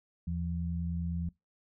sine tone pair together, 81 / 170.5 Hz, E2 / F3, -30 / -41 cents, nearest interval octave + minor second, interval 1289 cents, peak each -34 / -34 dBFS, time 0.27-1.29 s, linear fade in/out 5 ms, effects noise-tail reverb RT60 0.2 s tail -23 dB re dry

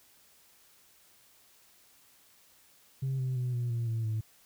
sine tone with pitch steps, 133.6 / 129.27 / 125.09 / 121.03 / 117.11 / 113.32 / 109.65 Hz, C3 / C3 / B2 / B2 / A#2 / A#2 / A2, +36 / -21 / +23 / -35 / +8 / -49 / -6 cents, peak -27 dBFS, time 3.02-4.21 s, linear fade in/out 10 ms, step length 170 ms, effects tanh soft clip ceiling -27 dBFS + white hiss -62 dBFS RMS until 4.45 s

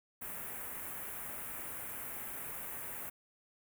white band-stop noise, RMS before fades -43 dBFS, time 0.21-3.1 s, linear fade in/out 10 ms, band 2300 to 9900 Hz, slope 24 dB/octave, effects none

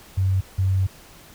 sine tone pair in turn, 95 / 95 Hz, F#2 / F#2, +46 / +46 cents, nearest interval unison, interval 0 cents, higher neither, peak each -17 dBFS, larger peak neither, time 0.17-0.41 / 0.58-0.87 s, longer second, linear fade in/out 10 ms, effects pink hiss -47 dBFS RMS until 1.34 s

